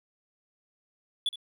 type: tone with echo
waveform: triangle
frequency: 3440 Hz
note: A7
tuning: 40 cents flat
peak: -23 dBFS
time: 1.26-1.29 s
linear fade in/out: 2 ms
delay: 68 ms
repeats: 1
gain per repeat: -13 dB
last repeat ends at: 1.358 s
effects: none